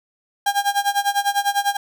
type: tone with tremolo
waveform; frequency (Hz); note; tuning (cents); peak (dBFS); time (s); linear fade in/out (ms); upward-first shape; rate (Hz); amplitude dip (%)
35% pulse; 806; G5; +48; -13; 0.46-1.77; 5; sine; 10; 90
effects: none